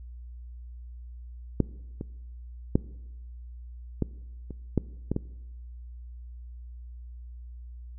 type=clicks; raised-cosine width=3 ms; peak=-8 / -20 / -7 / -12 / -25 / -9 / -13 / -14 dBFS; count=8; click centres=1.603 / 2.011 / 2.755 / 4.023 / 4.507 / 4.777 / 5.116 / 5.164 s; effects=noise-tail reverb RT60 1.0 s tail -21 dB re dry + added 60 Hz sine -40 dBFS peak until 7.98 s